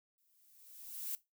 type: noise with exponential growth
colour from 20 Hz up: violet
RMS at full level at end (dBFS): -38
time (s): 0.18-1.15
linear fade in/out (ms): 0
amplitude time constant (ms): 210
effects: noise-tail reverb RT60 0.2 s tail -18 dB re dry